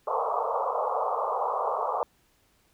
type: band-pass noise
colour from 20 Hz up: white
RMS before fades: -28 dBFS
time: 0.07-2.03 s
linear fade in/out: 2 ms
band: 440 to 1200 Hz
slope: 96 dB/octave
effects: pink hiss -66 dBFS RMS until 2.73 s